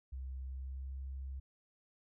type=tone with pitch glide; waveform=sine; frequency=65.41 to 66.75 Hz; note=C2 to C2; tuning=0 to +35 cents; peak=-40 dBFS; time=0.12-1.4 s; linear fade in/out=10 ms; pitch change=+35 cents; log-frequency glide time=0.43-0.94 s; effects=none